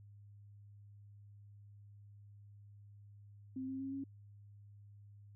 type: tone with pitch steps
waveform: sine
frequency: 261.6 / 265.6 / 269.6 / 273.7 Hz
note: C4 / C4 / C#4 / C#4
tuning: 0 / +26 / -48 / -22 cents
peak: -39 dBFS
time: 3.56-4.04 s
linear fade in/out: 5 ms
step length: 120 ms
effects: added 102 Hz sine -55 dBFS peak until 5.35 s